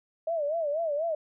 sine tone with vibrato, 622.3 Hz, D#5, in tune, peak -26 dBFS, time 0.27-1.15 s, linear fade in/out 5 ms, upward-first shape sine, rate 4.1 Hz, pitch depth 150 cents each way, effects none

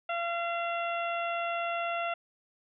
harmonic tone, 684 Hz, F5, 36 cents flat, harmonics 1 / 2 / 3 / 4 / 5, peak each -32 / -35 / -41 / -38 / -47 dBFS, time 0.09-2.14 s, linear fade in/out 5 ms, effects none

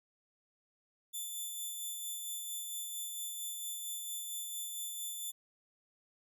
5% pulse tone with tremolo, 3520 Hz, A7, in tune, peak -30 dBFS, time 1.13-5.32 s, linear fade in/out 20 ms, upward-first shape sine, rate 4.4 Hz, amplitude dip 30%, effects none

